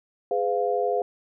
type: chord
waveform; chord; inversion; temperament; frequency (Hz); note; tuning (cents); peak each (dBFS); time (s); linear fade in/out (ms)
sine; F diminished; first; equal with one note detuned; 415.3 / 506.9 / 698.5; Ab4 / Cb5 / F5; 0 / +45 / 0; -26; 0.31-1.02; 2
effects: none